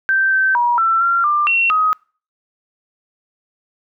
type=tone with pitch steps; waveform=sine; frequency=1560 / 1548 / 959 / 1340 / 1376 / 1190 / 2725 / 1260 Hz; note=G6 / G6 / A#5 / E6 / F6 / D6 / F7 / D#6; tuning=-9 / -22 / +49 / +28 / -26 / +22 / -43 / +21 cents; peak=-12 dBFS; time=0.09-1.93 s; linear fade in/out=0 ms; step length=230 ms; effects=noise-tail reverb RT60 0.4 s tail -26 dB re dry